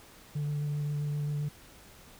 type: tone with vibrato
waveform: sine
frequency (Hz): 146.83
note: D3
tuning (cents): 0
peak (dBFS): -27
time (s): 0.35-1.49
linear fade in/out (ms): 10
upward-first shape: sine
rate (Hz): 7.6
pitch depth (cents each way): 12
effects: tanh soft clip ceiling -28 dBFS + pink hiss -54 dBFS RMS until 2.19 s